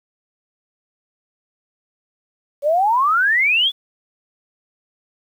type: exponential sweep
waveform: sine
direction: up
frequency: 554.4 to 3506 Hz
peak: -13 dBFS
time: 2.62-3.72 s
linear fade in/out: 50 ms
effects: 8-bit